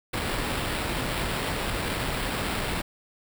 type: noise with sample-and-hold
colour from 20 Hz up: pink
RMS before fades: -29 dBFS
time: 0.13-2.82 s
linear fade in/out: 10 ms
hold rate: 6300 Hz
effects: none